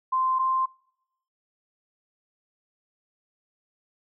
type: tone pair in turn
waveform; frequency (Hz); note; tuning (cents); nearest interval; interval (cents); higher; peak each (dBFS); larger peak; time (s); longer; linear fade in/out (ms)
sine; 1040 / 1046.6; C6 / C6; -11 / 0; unison; 11; second; -21 / -21; neither; 0.12-0.39 / 0.39-0.66; neither; 10
effects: noise-tail reverb RT60 0.8 s tail -26 dB re dry